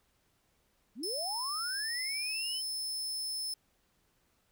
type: linear sweep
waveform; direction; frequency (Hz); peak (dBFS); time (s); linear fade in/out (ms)
sine; up; 190.6 to 3092; -38; 0.95-2.62; 50
type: tone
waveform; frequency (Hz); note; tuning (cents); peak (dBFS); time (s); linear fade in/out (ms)
sawtooth; 5250; E8; -8; -32; 1.03-3.54; 5
effects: pink hiss -73 dBFS RMS until 4.51 s